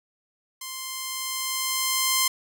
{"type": "tone with level ramp", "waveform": "5% pulse", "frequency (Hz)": 1046.5, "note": "C6", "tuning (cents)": 0, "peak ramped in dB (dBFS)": [-22, -7], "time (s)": [0.61, 2.28], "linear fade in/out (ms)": 5, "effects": []}